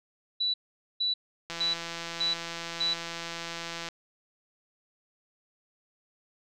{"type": "tone bursts", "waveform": "sine", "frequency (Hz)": 3951, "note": "B7", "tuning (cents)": 0, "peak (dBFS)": -25, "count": 5, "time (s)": [0.4, 2.94], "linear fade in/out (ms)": 10, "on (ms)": 140, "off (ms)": 460}
{"type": "click train", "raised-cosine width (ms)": 0.2, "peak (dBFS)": -19, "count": 402, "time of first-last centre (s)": [1.5, 3.887], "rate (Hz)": 168}
{"effects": []}